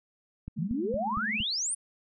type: click train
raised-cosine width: 5 ms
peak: -25 dBFS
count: 5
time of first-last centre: 0.48-1.404 s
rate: 4.33 Hz
type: tone with tremolo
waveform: sine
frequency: 215.3 Hz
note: A3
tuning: 37 cents flat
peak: -30 dBFS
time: 0.56-1.44 s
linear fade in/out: 20 ms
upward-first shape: triangle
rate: 18 Hz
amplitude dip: 95%
type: exponential sweep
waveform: sine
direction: up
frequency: 144.2 to 9890 Hz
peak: -28 dBFS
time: 0.58-1.75 s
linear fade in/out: 10 ms
effects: none